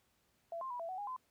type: tone with pitch steps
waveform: sine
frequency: 673 / 1052 / 976 / 668 / 747 / 819 / 1024 Hz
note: E5 / C6 / B5 / E5 / F#5 / G#5 / C6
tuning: +36 / +9 / -21 / +23 / +16 / -24 / -38 cents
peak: -39 dBFS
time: 0.52-1.164 s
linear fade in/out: 2 ms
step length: 92 ms
effects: pink hiss -75 dBFS RMS until 1.3 s + high-pass 60 Hz 12 dB/octave